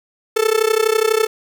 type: tone with amplitude modulation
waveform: 45% pulse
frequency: 440 Hz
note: A4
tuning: in tune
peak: -10 dBFS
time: 0.36-1.27 s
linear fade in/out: 10 ms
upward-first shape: sine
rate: 32.1 Hz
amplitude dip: 90%
effects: none